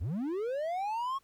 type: linear sweep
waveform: triangle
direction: up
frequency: 62.6 to 1108.7 Hz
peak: -29 dBFS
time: 0-1.19 s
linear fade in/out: 20 ms
effects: pink hiss -69 dBFS RMS until 1.23 s